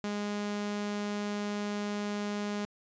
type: tone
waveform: sawtooth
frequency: 206.3 Hz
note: G#3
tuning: 11 cents flat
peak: -28 dBFS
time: 0.04-2.65 s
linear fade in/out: 0 ms
effects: resampled to 16000 Hz